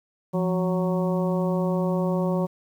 harmonic tone with a mistuned harmonic, 185 Hz, F#3, in tune, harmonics 1 / 2 / 3 / 4 / 5 / 6, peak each -23 / -29 / -28 / -38 / -35 / -38 dBFS, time 0.33-2.47 s, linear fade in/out 20 ms, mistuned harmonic 1, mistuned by -100 cents, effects 9-bit

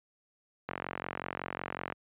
click train, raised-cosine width 0.5 ms, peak -19 dBFS, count 57, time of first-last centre 0.69-1.923 s, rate 45.4 Hz, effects high-pass 100 Hz 12 dB/octave + resampled to 8000 Hz

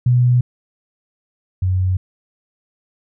sine tone pair in turn, 123.6 / 92.6 Hz, B2 / F#2, +2 / +2 cents, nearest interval perfect fourth, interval 500 cents, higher first, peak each -10 / -14 dBFS, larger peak first, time 0.06-0.41 / 1.62-1.97 s, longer neither, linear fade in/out 5 ms, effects none

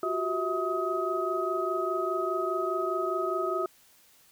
sine tone cluster, 358.2 / 383.1 / 649 / 1263 Hz, F4 / G4 / E5 / D#6, +44 / -40 / -27 / +26 cents, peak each -32 / -33 / -33 / -31 dBFS, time 0.03-3.66 s, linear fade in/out 2 ms, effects white hiss -60 dBFS RMS until 4.31 s

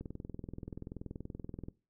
click train, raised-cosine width 3 ms, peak -29 dBFS, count 36, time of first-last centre 0.01-1.685 s, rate 20.9 Hz, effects noise-tail reverb RT60 0.3 s tail -20 dB re dry

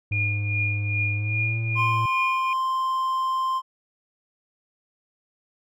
triangle tone with pitch glide, 103.1 to 113.08 Hz, G#2 to A2, -12 to +48 cents, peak -22 dBFS, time 0.11-2.06 s, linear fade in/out 5 ms, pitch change +160 cents, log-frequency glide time 1.15-1.53 s
sine tone with tremolo, 2426 Hz, D#7, 44 cents flat, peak -22 dBFS, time 0.12-2.53 s, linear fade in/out 2 ms, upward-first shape triangle, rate 2.5 Hz, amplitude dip 80%
triangle tone, 1046.5 Hz, C6, in tune, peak -20 dBFS, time 1.75-3.62 s, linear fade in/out 50 ms
effects none

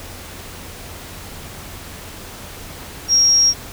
sine tone, 5600 Hz, F8, 4 cents sharp, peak -10 dBFS, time 3.08-3.54 s, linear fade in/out 50 ms, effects added 87 Hz sine -41 dBFS peak until 3.72 s + pink hiss -35 dBFS RMS until 3.72 s

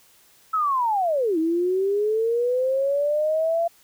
sine linear two-way sweep, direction down then up, 1318.5 to 315.2 to 683 Hz, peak -19 dBFS, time 0.53-3.68 s, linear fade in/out 10 ms, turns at 1.38 s, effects white hiss -56 dBFS RMS until 3.83 s

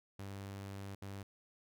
sawtooth tone bursts at uneven times, 98.6 Hz, G2, 11 cents sharp, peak -40 dBFS, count 2, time 0.19-0.95 / 1.02-1.23 s, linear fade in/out 5 ms, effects none

